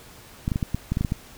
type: clicks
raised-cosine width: 5 ms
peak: -11 dBFS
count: 10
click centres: 0.479 / 0.518 / 0.559 / 0.628 / 0.746 / 0.92 / 0.971 / 1.01 / 1.048 / 1.121 s
effects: pink hiss -47 dBFS RMS until 1.37 s